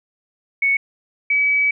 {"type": "tone pair in turn", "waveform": "sine", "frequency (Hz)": [2217, 2283], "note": ["C#7", "D7"], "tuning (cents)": [0, -50], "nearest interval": "minor second", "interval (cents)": 50, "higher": "second", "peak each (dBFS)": -14, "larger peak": "neither", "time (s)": [[0.62, 0.77], [1.3, 1.71]], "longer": "second", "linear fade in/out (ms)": 5, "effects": []}